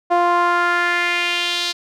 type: tone with band-pass filter sweep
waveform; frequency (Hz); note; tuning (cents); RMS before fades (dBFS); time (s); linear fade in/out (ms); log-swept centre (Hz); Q
sawtooth; 349.2; F4; 0; -18; 0.1-1.73; 20; 780 to 4200; 2.6
effects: none